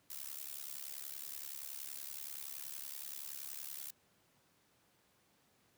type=noise with amplitude modulation; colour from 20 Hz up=blue; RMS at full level=-42 dBFS; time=0.1-3.91 s; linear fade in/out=5 ms; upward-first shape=sine; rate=70.6 Hz; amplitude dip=95%; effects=pink hiss -72 dBFS RMS until 5.77 s + high-pass 100 Hz 12 dB/octave